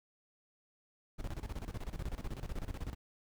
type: noise with tremolo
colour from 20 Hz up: brown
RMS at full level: -38 dBFS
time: 1.18-2.95 s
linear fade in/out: 20 ms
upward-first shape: square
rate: 16 Hz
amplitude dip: 80%
effects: none